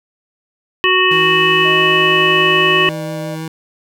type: harmonic tone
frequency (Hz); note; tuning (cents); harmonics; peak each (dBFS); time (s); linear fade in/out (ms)
370; F#4; 0; 1 / 3 / 5 / 7 / 8; -16 / -16 / -16 / -16 / -16; 0.84-2.89; 0
type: tone with vibrato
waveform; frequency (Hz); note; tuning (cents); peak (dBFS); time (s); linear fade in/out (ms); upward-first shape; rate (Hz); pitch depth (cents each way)
25% pulse; 160.2; E3; -49; -19; 1.11-3.48; 2; triangle; 6.1; 10
type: tone with pitch glide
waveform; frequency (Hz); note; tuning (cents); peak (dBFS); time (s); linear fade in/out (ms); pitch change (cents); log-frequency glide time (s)
sine; 623 to 603.2; D#5 to D5; +2 to +46; -25; 1.64-3.36; 20; -56; 1.77-2.47
effects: none